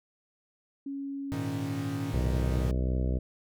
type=tone; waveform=sine; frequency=277.2 Hz; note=C#4; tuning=in tune; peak=-33 dBFS; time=0.86-2.11 s; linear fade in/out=5 ms
type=chord; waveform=45% pulse; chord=Ab suspended second; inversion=none; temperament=equal; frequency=103.83 / 116.54 / 155.56 Hz; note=Ab2 / Bb2 / Eb3; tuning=0 / 0 / 0 cents; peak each=-37 dBFS; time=1.32-2.71 s; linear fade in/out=0 ms
type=harmonic tone; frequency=63.4 Hz; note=B1; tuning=46 cents sharp; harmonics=1 / 2 / 3 / 4 / 5 / 6 / 7 / 8 / 9 / 10; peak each=-27 / -33 / -37 / -39 / -41 / -43 / -44 / -45 / -46 / -47 dBFS; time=2.13-3.19 s; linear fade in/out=10 ms
effects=none